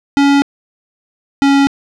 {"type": "tone pair in turn", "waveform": "square", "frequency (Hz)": [281.2, 278.1], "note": ["C#4", "C#4"], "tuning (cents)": [25, 6], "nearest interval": "unison", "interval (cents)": 19, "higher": "first", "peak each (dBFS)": -8, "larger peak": "neither", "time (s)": [[0.17, 0.42], [1.42, 1.67]], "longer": "neither", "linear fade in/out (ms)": 0, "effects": ["low-pass 5000 Hz 12 dB/octave"]}